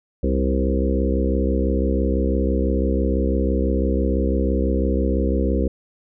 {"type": "harmonic tone with a mistuned harmonic", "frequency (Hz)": 66, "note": "C2", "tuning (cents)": 16, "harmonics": [1, 3, 4, 5, 6, 7, 8], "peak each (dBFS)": [-20, -25, -26, -27, -28, -28, -29], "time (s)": [0.23, 5.68], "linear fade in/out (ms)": 5, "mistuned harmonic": 7, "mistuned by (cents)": 33, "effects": []}